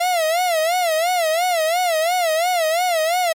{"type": "tone with vibrato", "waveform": "45% pulse", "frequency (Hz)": 678, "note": "E5", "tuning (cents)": 49, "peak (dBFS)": -16, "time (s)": [0, 3.33], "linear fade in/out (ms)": 10, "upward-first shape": "sine", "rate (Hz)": 2.9, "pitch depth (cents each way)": 140, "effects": ["MP3 64 kbps"]}